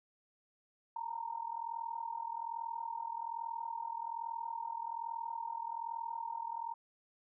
sine tone with amplitude modulation, 923 Hz, A#5, 17 cents flat, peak -34 dBFS, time 0.96-6.74 s, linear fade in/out 5 ms, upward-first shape sine, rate 41.2 Hz, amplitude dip 85%, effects none

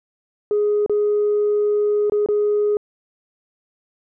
sine tone with dropouts, 416.3 Hz, G#4, 4 cents sharp, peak -14 dBFS, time 0.51-2.77 s, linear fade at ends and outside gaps 1 ms, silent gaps 0.862-0.896 / 2.098-2.121 / 2.261-2.287 s, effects tanh soft clip ceiling -12 dBFS

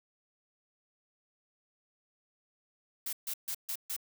blue noise bursts, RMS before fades -36 dBFS, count 5, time 3.06-3.965 s, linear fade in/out 5 ms, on 69 ms, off 140 ms, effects none

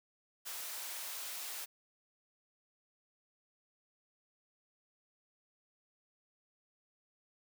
white high-pass noise, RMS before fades -43 dBFS, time 0.45-1.66 s, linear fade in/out 20 ms, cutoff 580 Hz, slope 12 dB/octave, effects none

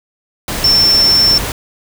sine tone in noise, 5390 Hz, E8, 38 cents sharp, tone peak -7 dBFS, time 0.64-1.38 s, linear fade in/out 2 ms, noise pink, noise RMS -20 dBFS, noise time 0.48-1.52 s, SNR +10 dB, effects none

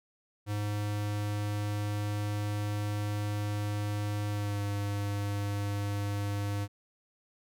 square tone with pitch glide, 103.83 to 101.63 Hz, G#2 to G#2, 0 to -37 cents, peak -31 dBFS, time 0.46-6.68 s, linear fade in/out 50 ms, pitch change -37 cents, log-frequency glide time 4.29-4.62 s, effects none

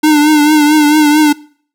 square tone with vibrato, 301.1 Hz, D4, 43 cents sharp, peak -6 dBFS, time 0.03-1.33 s, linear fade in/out 10 ms, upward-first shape triangle, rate 4.5 Hz, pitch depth 58 cents each way, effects noise-tail reverb RT60 0.5 s tail -22 dB re dry

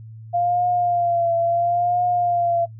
sine tone with vibrato, 695 Hz, F5, 9 cents flat, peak -17 dBFS, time 0.33-2.66 s, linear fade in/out 20 ms, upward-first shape triangle, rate 0.73 Hz, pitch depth 52 cents each way, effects noise-tail reverb RT60 0.1 s tail -19 dB re dry + added 111 Hz sine -36 dBFS peak until 2.79 s

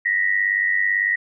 sine tone pair together, 1864.7 / 1962.7 Hz, A#6 / B6, 0 / -11 cents, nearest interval minor second, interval 89 cents, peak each -20 dBFS, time 0.05-1.16 s, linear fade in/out 10 ms, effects none

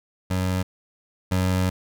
25% pulse tone pair in turn, 92.5 / 92.5 Hz, F#2 / F#2, 0 / 0 cents, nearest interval unison, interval 0 cents, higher neither, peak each -18 / -16 dBFS, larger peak second, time 0.3-0.63 / 1.31-1.7 s, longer second, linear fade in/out 10 ms, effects none

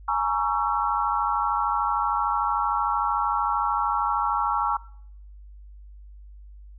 sine chord, A# half-diminished seventh, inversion third, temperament just, 839.1 / 932.3 / 1118.8 / 1342.6 Hz, G#5 / A#5 / C#6 / E6, +18 / 0 / +16 / +31 cents, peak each -27 dBFS, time 0.08-4.77 s, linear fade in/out 5 ms, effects noise-tail reverb RT60 0.7 s tail -22 dB re dry + added 50 Hz sine -42 dBFS peak until 6.78 s

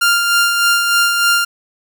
sawtooth tone with tremolo, 1396.9 Hz, F6, in tune, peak -6 dBFS, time 0.01-1.45 s, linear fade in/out 10 ms, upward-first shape sine, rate 3.3 Hz, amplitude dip 40%, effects none

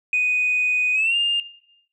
sine tone with pitch glide, 2489 to 2810 Hz, D#7 to F7, 0 to +10 cents, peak -16 dBFS, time 0.13-1.4 s, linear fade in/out 2 ms, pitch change +210 cents, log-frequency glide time 0.93-1.16 s, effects noise-tail reverb RT60 0.8 s tail -20 dB re dry + tanh soft clip ceiling -13 dBFS

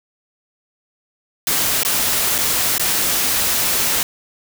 white noise with dropouts, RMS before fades -18 dBFS, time 1.47-4.03 s, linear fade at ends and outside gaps 1 ms, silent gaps 1.833-1.849 / 2.381-2.386 / 2.781-2.796 s, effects none

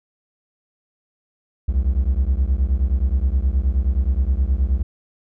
triangle beating tone pair, 61.74 / 71.24 Hz, B1 / C#2, 0 / +48 cents, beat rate 9.5 Hz, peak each -16 / -18 dBFS, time 1.68-4.83 s, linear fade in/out 10 ms, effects none

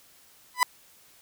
30% pulse tone with exponential growth, 997 Hz, B5, 16 cents sharp, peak -12 dBFS, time 0.54-0.63 s, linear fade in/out 1 ms, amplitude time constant 18 ms, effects white hiss -57 dBFS RMS until 1.21 s

